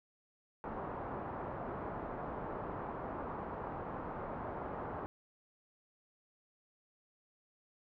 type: low-pass noise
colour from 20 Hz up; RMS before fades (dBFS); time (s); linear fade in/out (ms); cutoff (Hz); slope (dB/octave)
white; -42; 0.64-5.06; 0; 1100; 24
effects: none